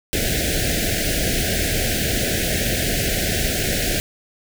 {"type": "band-stop noise", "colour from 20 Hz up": "pink", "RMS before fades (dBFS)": -21, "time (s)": [0.13, 4], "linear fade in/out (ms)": 0, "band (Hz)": [740, 1500], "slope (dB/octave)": 96, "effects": []}